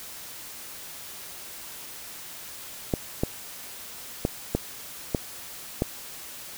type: clicks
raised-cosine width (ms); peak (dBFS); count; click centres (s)
2; -9; 6; 2.938 / 3.235 / 4.251 / 4.55 / 5.148 / 5.821
effects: white hiss -41 dBFS RMS until 6.57 s